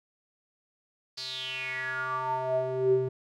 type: tone with band-pass filter sweep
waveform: square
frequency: 129.6 Hz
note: C3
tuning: 16 cents flat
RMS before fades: -30 dBFS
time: 1.17-3.09 s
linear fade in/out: 10 ms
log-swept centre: 4700 to 300 Hz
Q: 7.6
effects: none